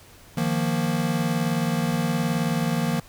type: chord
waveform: square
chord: Eb suspended second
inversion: none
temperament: equal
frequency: 155.56 / 174.61 / 233.1 Hz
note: Eb3 / F3 / Bb3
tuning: 0 / 0 / 0 cents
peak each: -27 dBFS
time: 0.37-3 s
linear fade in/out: 5 ms
effects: added 95 Hz sine -53 dBFS peak until 3.08 s + pink hiss -50 dBFS RMS until 3.08 s